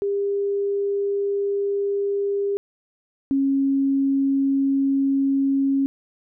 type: tone pair in turn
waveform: sine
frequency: 401.1 / 273.5 Hz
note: G4 / C#4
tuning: +40 / -23 cents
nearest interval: perfect fifth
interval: 663 cents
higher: first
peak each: -20 / -17 dBFS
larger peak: second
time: 0.02-2.57 / 3.31-5.86 s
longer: neither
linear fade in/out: 0 ms
effects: none